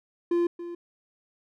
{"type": "tone with echo", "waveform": "triangle", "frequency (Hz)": 345.3, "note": "F4", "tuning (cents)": -20, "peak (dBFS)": -19, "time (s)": [0.31, 0.47], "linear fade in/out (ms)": 5, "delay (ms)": 280, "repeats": 1, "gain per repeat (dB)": -13, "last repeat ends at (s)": 0.75, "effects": []}